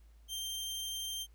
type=tone; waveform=sawtooth; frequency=3156 Hz; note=G7; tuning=11 cents sharp; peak=-34 dBFS; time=0.28-1.27 s; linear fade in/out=50 ms; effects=added 55 Hz sine -56 dBFS peak until 1.34 s + pink hiss -73 dBFS RMS until 1.34 s